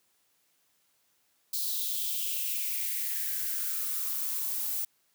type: noise with high-pass filter sweep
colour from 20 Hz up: violet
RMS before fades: -32 dBFS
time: 1.53-4.85 s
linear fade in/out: 5 ms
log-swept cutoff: 4200 to 780 Hz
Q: 4.2
effects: white hiss -71 dBFS RMS until 5.14 s + high-pass 80 Hz 12 dB/octave